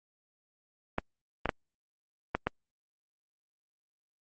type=clicks; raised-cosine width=0.5 ms; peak=-12 dBFS; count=5; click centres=0.984 / 1.457 / 1.492 / 2.35 / 2.47 s; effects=Opus 24 kbps